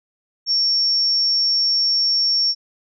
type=tone; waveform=sine; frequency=5480 Hz; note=F8; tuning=34 cents flat; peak=-15 dBFS; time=0.46-2.55 s; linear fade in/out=50 ms; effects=none